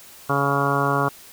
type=harmonic tone; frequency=140.3 Hz; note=C#3; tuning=21 cents sharp; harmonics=1 / 2 / 3 / 4 / 5 / 6 / 7 / 8 / 9 / 10; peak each=-25 / -28 / -27 / -29 / -28 / -30 / -29 / -24 / -30 / -27 dBFS; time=0.29-1.09 s; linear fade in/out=10 ms; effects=white hiss -45 dBFS RMS until 1.32 s